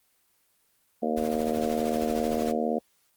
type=harmonic tone; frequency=77.78 Hz; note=D#2; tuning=in tune; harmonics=3 / 4 / 5 / 6 / 7 / 8 / 9; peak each=-29 / -35 / -35 / -31 / -33 / -35 / -32 dBFS; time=1.02-2.79 s; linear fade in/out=10 ms
type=noise with tremolo; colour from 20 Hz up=pink; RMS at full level=-38 dBFS; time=1.16-2.53 s; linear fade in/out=20 ms; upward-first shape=sine; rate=13 Hz; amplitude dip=55%
effects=white hiss -68 dBFS RMS until 3.16 s + Opus 24 kbps